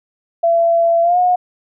sine tone with pitch glide, 674 to 722.4 Hz, E5 to F#5, +38 to -42 cents, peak -10 dBFS, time 0.43-1.36 s, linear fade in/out 10 ms, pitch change +120 cents, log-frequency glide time 1.02-1.18 s, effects none

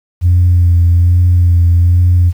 sine tone with vibrato, 87.31 Hz, F2, in tune, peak -4 dBFS, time 0.21-2.33 s, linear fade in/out 50 ms, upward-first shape sine, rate 1.2 Hz, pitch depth 29 cents each way, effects tanh soft clip ceiling -2 dBFS + 7-bit

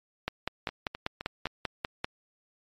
two click trains, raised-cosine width 0.3 ms, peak -19 / -13 dBFS, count 4 / 10, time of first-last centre 0.69-1.469 / 0.28-2.045 s, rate 3.85 / 5.1 Hz, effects MP3 64 kbps

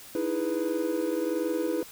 triangle chord, E major seventh, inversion third, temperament equal with one note detuned, 308.3 / 329.6 / 415.3 / 493.9 Hz, D#4 / E4 / G#4 / B4, -16 / 0 / 0 / 0 cents, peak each -31 / -28 / -32 / -29 dBFS, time 0.15-1.83 s, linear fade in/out 2 ms, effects white hiss -47 dBFS RMS until 1.91 s

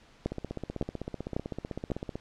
two click trains, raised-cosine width 2 ms, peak -21 / -15 dBFS, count 30 / 4, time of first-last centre 0.32-2.155 / 0.26-1.917 s, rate 15.8 / 1.81 Hz, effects pink hiss -58 dBFS RMS until 2.2 s + low-pass 5000 Hz 12 dB/octave

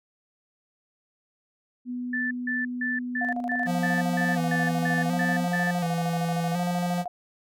sine tone with pitch glide, 246.9 to 249.6 Hz, B3 to B3, 0 to +19 cents, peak -29 dBFS, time 1.85-5.48 s, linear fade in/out 50 ms, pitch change +19 cents, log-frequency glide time 3.27-5.09 s
sine tone bursts, 1760 Hz, A6, in tune, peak -26 dBFS, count 11, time 2.13-5.71 s, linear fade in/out 5 ms, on 180 ms, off 160 ms
sine tone with tremolo, 712 Hz, F5, 33 cents sharp, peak -28 dBFS, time 3.21-7.08 s, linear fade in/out 5 ms, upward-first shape square, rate 13 Hz, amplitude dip 80%
square tone with vibrato, 171.5 Hz, F3, 31 cents flat, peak -26 dBFS, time 3.65-7.05 s, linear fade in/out 50 ms, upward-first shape square, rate 0.69 Hz, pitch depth 43 cents each way
effects none

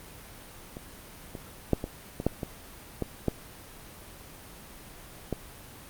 clicks, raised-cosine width 2 ms, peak -26 / -24 / -8 / -18 / -19 / -10 / -18 / -15 / -11 / -15 dBFS, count 10, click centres 0.769 / 1.352 / 1.733 / 1.841 / 2.201 / 2.266 / 2.432 / 3.023 / 3.283 / 5.327 s, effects pink hiss -47 dBFS RMS until 5.89 s + Opus 32 kbps

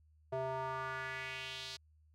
square tone with band-pass filter sweep, 131.5 Hz, C3, 9 cents sharp, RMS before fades -41 dBFS, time 0.32-1.77 s, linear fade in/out 10 ms, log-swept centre 610 to 4500 Hz, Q 2.6, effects added 77 Hz sine -64 dBFS peak until 2.14 s

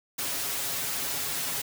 white noise with comb filter, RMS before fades -31 dBFS, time 0.18-1.62 s, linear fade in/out 10 ms, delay 7.2 ms, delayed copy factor +1, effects none

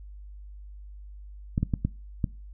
clicks, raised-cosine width 5 ms, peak -12 dBFS, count 5, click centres 1.579 / 1.63 / 1.738 / 1.85 / 2.242 s, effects noise-tail reverb RT60 0.3 s tail -21 dB re dry + added 50 Hz sine -41 dBFS peak until 2.53 s

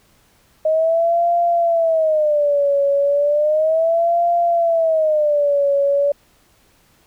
sine tone with vibrato, 622.3 Hz, D#5, in tune, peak -13 dBFS, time 0.65-6.12 s, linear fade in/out 5 ms, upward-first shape sine, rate 0.34 Hz, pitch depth 180 cents each way, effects pink hiss -56 dBFS RMS until 7.06 s

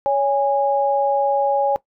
sine tone pair together, 560 / 823 Hz, C#5 / G#5, +18 / -16 cents, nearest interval perfect fifth, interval 666 cents, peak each -18 dBFS, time 0.06-1.76 s, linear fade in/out 0 ms, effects noise-tail reverb RT60 0.1 s tail -18 dB re dry

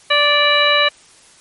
harmonic tone with a mistuned harmonic, 585 Hz, D5, 7 cents flat, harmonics 1 / 2 / 3 / 4 / 5 / 7, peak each -18 / -18 / -18 / -18 / -18 / -18 dBFS, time 0.1-0.89 s, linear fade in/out 10 ms, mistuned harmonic 7, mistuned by -74 cents, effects white hiss -47 dBFS RMS until 1.4 s + MP3 48 kbps

